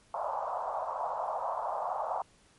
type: band-pass noise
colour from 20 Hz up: pink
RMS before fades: -34 dBFS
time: 0.14-2.22 s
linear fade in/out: 2 ms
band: 610 to 1100 Hz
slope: 48 dB/octave
effects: pink hiss -63 dBFS RMS until 2.58 s + MP3 48 kbps